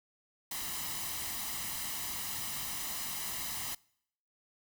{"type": "noise with comb filter", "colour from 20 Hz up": "white", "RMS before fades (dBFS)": -38, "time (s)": [0.51, 3.75], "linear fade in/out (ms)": 5, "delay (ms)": 1, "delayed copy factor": 0.6, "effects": ["noise-tail reverb RT60 0.7 s tail -25 dB re dry"]}